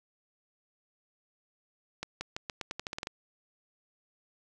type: accelerating click train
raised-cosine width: 0.2 ms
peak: -18 dBFS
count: 12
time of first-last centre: 2.03-3.071 s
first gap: 180 ms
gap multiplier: 0.86
effects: none